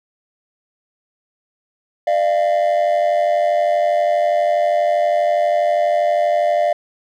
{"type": "tone pair together", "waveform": "triangle", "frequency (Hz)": [598.6, 691], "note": ["D5", "F5"], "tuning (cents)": [33, -19], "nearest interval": "major second", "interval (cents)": 248, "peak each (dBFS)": -13, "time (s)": [2.07, 6.73], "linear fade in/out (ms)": 5, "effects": ["tanh soft clip ceiling -9 dBFS"]}